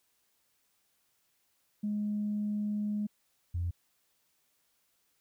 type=tone pair in turn; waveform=sine; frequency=208.7 / 86.79 Hz; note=G#3 / F2; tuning=+9 / -10 cents; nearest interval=octave + minor third; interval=1519 cents; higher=first; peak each=-29 / -29 dBFS; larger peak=neither; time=1.83-3.07 / 3.54-3.71 s; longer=first; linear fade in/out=10 ms; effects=tanh soft clip ceiling -25 dBFS + white hiss -74 dBFS RMS until 5.2 s